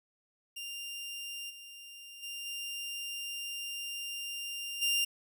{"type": "tone with level steps", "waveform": "sawtooth", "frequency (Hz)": 2794, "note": "F7", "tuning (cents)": 0, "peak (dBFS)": [-36, -44, -36, -34, -24], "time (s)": [0.56, 5.05], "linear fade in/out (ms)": 10, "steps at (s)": [1.49, 2.22, 2.45, 4.81], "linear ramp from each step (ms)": 20, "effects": []}